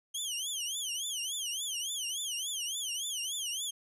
20% pulse tone with vibrato, 3136 Hz, G7, in tune, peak -28 dBFS, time 0.14-3.71 s, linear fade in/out 10 ms, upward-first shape triangle, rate 3.5 Hz, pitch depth 230 cents each way, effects resampled to 32000 Hz

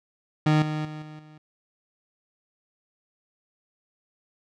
30% pulse tone with level steps, 153.4 Hz, D#3, 24 cents flat, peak -15 / -24 / -32 / -37 / -44 dBFS, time 0.46-1.38 s, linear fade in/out 5 ms, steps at 0.62 / 0.85 / 1.02 / 1.19 s, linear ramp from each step 2 ms, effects low-pass 4000 Hz 12 dB/octave

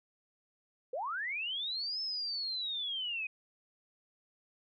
sine linear two-way sweep, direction up then down, 460.6 to 5274 to 2477 Hz, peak -34 dBFS, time 0.93-3.27 s, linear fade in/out 5 ms, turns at 2.01 s, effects none

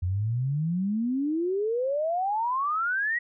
sine exponential sweep, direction up, 86.4 to 1946 Hz, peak -24 dBFS, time 0.02-3.19 s, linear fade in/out 10 ms, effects none

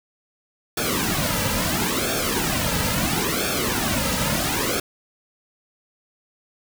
pink noise with flanger, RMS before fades -23 dBFS, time 0.77-4.8 s, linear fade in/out 5 ms, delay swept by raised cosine 1 to 2.8 ms, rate 0.74 Hz, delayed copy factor -0.8, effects none

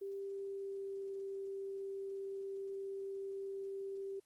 sine tone with pitch glide, 394.4 to 391.4 Hz, G4 to G4, +11 to -3 cents, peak -40 dBFS, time 0.01-4.2 s, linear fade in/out 10 ms, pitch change -14 cents, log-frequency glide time 0.27-1.16 s, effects white hiss -75 dBFS RMS until 4.25 s + Opus 24 kbps

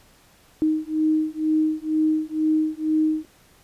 sine beating tone pair, 310.7 / 312.8 Hz, D#4 / D#4, -2 / +9 cents, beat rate 2.1 Hz, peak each -22 dBFS, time 0.62-3.25 s, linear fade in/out 0 ms, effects pink hiss -55 dBFS RMS until 3.63 s + resampled to 32000 Hz

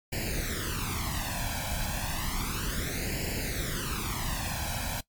pink noise with flanger, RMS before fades -32 dBFS, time 0.12-5.01 s, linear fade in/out 10 ms, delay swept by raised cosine 0.41 to 1.26 ms, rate 0.32 Hz, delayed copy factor +0.85, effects noise-tail reverb RT60 0.1 s tail -19 dB re dry + MP3 96 kbps

